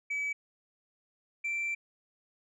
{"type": "tone pair in turn", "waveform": "sine", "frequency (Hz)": [2289, 2345], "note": ["D7", "D7"], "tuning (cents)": [-45, -3], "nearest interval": "unison", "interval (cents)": 42, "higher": "second", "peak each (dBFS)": -28, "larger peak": "neither", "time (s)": [[0.1, 0.33], [1.44, 1.75]], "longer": "second", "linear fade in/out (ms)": 10, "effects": ["tanh soft clip ceiling -29 dBFS"]}